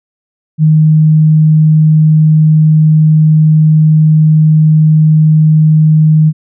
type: tone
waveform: sine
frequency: 155.56 Hz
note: D#3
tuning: in tune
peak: -3 dBFS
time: 0.58-6.33 s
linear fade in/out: 50 ms
effects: none